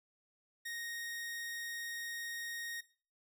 sawtooth tone, 1864.7 Hz, A#6, in tune, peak -37 dBFS, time 0.65-2.81 s, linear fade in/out 10 ms, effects noise-tail reverb RT60 0.4 s tail -17 dB re dry

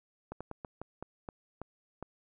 slowing click train, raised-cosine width 1 ms, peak -26 dBFS, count 9, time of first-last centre 0.32-2.026 s, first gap 86 ms, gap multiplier 1.25, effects none

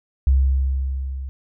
sine tone with level ramp, 66.7 Hz, C2, 34 cents sharp, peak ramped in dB -11 to -27 dBFS, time 0.27-1.29 s, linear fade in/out 0 ms, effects none

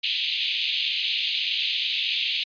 white band-pass noise, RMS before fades -26 dBFS, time 0.03-2.44 s, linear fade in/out 10 ms, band 2500 to 4000 Hz, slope 48 dB/octave, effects resampled to 11025 Hz

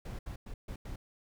brown noise bursts at uneven times, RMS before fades -41 dBFS, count 5, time 0.05-0.19 / 0.26-0.36 / 0.46-0.54 / 0.68-0.76 / 0.85-0.96 s, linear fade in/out 5 ms, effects none

